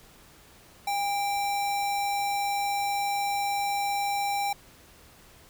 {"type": "tone with sample-and-hold", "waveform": "sine", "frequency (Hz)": 808, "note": "G#5", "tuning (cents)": -48, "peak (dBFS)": -25, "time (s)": [0.87, 4.53], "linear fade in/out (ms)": 5, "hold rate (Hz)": 3150, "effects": ["pink hiss -54 dBFS RMS until 5.49 s"]}